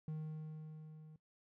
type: tone with level ramp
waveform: triangle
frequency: 155.56 Hz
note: D#3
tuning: in tune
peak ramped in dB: -37 to -52 dBFS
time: 0.08-1.16 s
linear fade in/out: 2 ms
effects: noise-tail reverb RT60 0.1 s tail -18 dB re dry